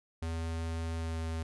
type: tone with pitch glide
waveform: square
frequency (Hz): 82.1 to 81.34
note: E2 to E2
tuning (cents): -6 to -23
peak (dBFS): -34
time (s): 0.22-1.43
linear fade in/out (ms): 5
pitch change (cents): -17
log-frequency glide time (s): 0.98-1.16
effects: resampled to 24000 Hz